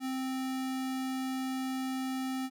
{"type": "tone", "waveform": "square", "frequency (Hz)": 261.6, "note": "C4", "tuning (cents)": 0, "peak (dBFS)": -33, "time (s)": [0, 2.5], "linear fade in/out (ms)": 50, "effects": []}